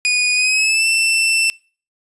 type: tone with pitch glide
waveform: sawtooth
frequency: 2466 to 2674 Hz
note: D#7 to E7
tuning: -16 to +24 cents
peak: -10 dBFS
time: 0.05-1.5 s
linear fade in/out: 0 ms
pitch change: +140 cents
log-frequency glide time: 0.34-0.87 s
effects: noise-tail reverb RT60 0.4 s tail -25 dB re dry + resampled to 24000 Hz